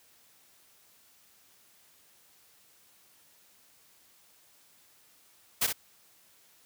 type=noise with echo; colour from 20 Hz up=white; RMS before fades=-26 dBFS; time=5.61-5.67 s; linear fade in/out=10 ms; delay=59 ms; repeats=1; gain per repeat=-6 dB; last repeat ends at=5.729 s; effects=white hiss -62 dBFS RMS until 6.65 s + high-pass 60 Hz 12 dB/octave